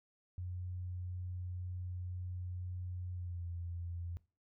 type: tone with pitch glide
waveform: sine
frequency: 90.2 to 86.28 Hz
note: F#2 to F2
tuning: -44 to -20 cents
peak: -39 dBFS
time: 0.38-4.17 s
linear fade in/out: 0 ms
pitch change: -76 cents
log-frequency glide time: 3.12-3.46 s
effects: noise-tail reverb RT60 0.3 s tail -19 dB re dry